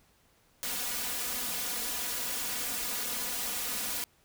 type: noise with comb filter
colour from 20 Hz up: white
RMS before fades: -34 dBFS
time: 0.63-4.04 s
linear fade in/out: 0 ms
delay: 4.1 ms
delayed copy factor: +0.95
effects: pink hiss -66 dBFS RMS until 4.24 s